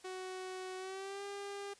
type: tone with pitch glide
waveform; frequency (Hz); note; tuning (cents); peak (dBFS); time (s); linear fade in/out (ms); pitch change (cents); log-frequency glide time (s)
sawtooth; 372.3 to 401.3; F#4 to G4; +11 to +41; -38; 0.04-1.74; 10; +130; 0.77-1.23
effects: white hiss -63 dBFS RMS until 1.79 s + resampled to 22050 Hz